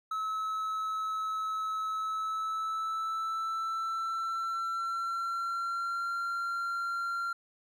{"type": "tone with pitch glide", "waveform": "triangle", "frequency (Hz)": [1294, 1378.9], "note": ["E6", "F6"], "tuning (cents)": [-32, -22], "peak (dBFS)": -29, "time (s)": [0.11, 7.33], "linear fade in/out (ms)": 5, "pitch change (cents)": 110, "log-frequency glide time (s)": [1.9, 6.1], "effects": []}